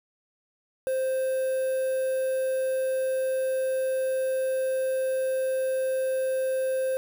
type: tone with quantisation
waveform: triangle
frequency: 523.3 Hz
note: C5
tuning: in tune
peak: -22 dBFS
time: 0.87-6.97 s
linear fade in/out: 0 ms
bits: 7
effects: none